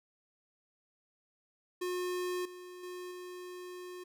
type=tone with level steps; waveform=square; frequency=360 Hz; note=F#4; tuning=47 cents flat; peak=-34 / -47 / -42 / -44 dBFS; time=1.81-4.04 s; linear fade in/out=10 ms; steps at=2.45 / 2.83 / 3.11 s; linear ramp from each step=5 ms; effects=none